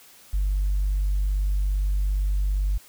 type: tone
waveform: sine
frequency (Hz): 48.78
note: G1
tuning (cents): -8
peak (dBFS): -19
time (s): 0.33-2.78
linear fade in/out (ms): 10
effects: tanh soft clip ceiling -17 dBFS + white hiss -51 dBFS RMS until 2.88 s